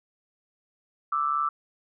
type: tone pair together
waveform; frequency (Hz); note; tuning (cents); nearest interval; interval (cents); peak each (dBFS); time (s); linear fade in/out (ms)
sine; 1174.7 / 1318.6; D6 / E6; 0 / 0; major second; 200; -26; 1.12-1.49; 5
effects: none